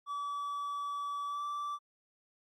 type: tone with pitch glide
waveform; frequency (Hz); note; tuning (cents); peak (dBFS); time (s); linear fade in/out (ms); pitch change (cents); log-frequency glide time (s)
triangle; 1148 to 1164.7; D6 to D6; -40 to -15; -33; 0.06-1.79; 50; +25; 1.27-1.44
effects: Opus 48 kbps